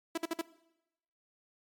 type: tone bursts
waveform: sawtooth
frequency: 330 Hz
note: E4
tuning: 2 cents sharp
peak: -27 dBFS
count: 4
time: 0.15-0.414 s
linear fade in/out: 5 ms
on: 27 ms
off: 52 ms
effects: noise-tail reverb RT60 0.9 s tail -19 dB re dry + MP3 96 kbps